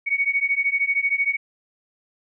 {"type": "beating tone pair", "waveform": "sine", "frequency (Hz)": [2227, 2240], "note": ["C#7", "C#7"], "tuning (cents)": [7, 18], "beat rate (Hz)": 13, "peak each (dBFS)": -22, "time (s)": [0.06, 1.37], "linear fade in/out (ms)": 20, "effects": []}